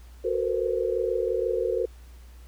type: tone cluster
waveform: sine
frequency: 369.7 / 448.5 / 474.6 / 517 Hz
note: F#4 / A4 / A#4 / C5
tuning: -1 / +33 / +31 / -21 cents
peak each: -29 dBFS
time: 0.24-1.86 s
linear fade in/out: 10 ms
effects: added 60 Hz sine -44 dBFS peak until 2.47 s + pink hiss -58 dBFS RMS until 2.47 s

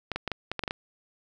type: clicks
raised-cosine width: 0.3 ms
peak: -14 dBFS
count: 9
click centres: 0.117 / 0.16 / 0.277 / 0.317 / 0.516 / 0.593 / 0.637 / 0.678 / 0.709 s
effects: none

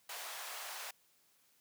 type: high-pass noise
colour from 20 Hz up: pink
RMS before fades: -45 dBFS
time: 0.09-0.91 s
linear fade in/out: 5 ms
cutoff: 670 Hz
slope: 24 dB/octave
effects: white hiss -71 dBFS RMS until 1.6 s + high-pass 80 Hz 12 dB/octave

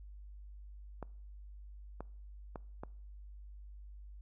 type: clicks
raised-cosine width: 1 ms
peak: -28 dBFS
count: 4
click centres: 1.027 / 2.006 / 2.558 / 2.835 s
effects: noise-tail reverb RT60 0.6 s tail -24 dB re dry + added 50 Hz sine -48 dBFS peak until 4.21 s

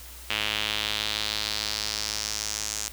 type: tone with band-pass filter sweep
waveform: sawtooth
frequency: 106.4 Hz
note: G#2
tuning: 42 cents sharp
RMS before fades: -30 dBFS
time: 0.3-2.88 s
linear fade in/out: 0 ms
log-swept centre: 2900 to 6800 Hz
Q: 2.7
effects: added 60 Hz sine -45 dBFS peak until 2.92 s + white hiss -45 dBFS RMS until 2.92 s

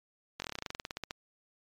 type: slowing click train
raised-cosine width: 0.2 ms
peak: -19 dBFS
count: 18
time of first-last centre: 0.4-1.109 s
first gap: 21 ms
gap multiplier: 1.08
effects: MP3 96 kbps

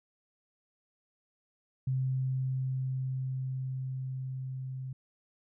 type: tone with level ramp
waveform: sine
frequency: 130.81 Hz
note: C3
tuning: in tune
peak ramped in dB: -27 to -36 dBFS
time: 1.87-4.93 s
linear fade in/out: 5 ms
effects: none

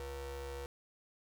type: ring-modulated tone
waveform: 45% pulse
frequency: 207.7 Hz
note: G#3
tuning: in tune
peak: -38 dBFS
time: 0-0.66 s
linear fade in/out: 0 ms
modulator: 275 Hz
effects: none

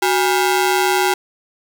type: ring-modulated tone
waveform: sawtooth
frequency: 595 Hz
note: D5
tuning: 22 cents sharp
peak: -7 dBFS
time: 0.02-1.14 s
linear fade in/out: 5 ms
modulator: 224 Hz
effects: 7-bit

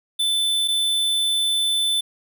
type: tone pair in turn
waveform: square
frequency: 3520 / 3520 Hz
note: A7 / A7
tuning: 0 / 0 cents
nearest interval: unison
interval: 0 cents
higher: neither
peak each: -19 dBFS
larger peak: neither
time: 0.19-0.68 / 0.68-2.01 s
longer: second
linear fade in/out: 10 ms
effects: none

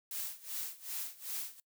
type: noise with tremolo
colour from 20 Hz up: blue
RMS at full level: -38 dBFS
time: 0.11-1.6 s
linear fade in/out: 2 ms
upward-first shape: sine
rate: 2.6 Hz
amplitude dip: 90%
effects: noise-tail reverb RT60 0.1 s tail -22 dB re dry

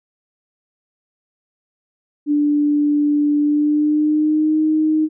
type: tone with pitch glide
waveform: sine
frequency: 293.7 to 310.8 Hz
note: D4 to D#4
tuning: 0 to -2 cents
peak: -13 dBFS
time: 2.26-5.09 s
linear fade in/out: 50 ms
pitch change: +98 cents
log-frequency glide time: 3.39-4.6 s
effects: none

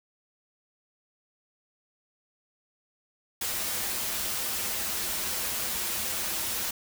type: noise with comb filter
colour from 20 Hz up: white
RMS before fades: -31 dBFS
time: 3.41-6.71 s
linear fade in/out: 5 ms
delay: 7 ms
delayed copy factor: -0.6
effects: none

